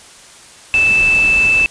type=tone in noise; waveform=sine; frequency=2637 Hz; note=E7; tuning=in tune; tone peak=-9 dBFS; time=0.74-1.66 s; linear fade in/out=0 ms; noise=pink; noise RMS=-26 dBFS; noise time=0.74-1.66 s; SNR=+14 dB; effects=white hiss -40 dBFS RMS until 1.7 s + resampled to 22050 Hz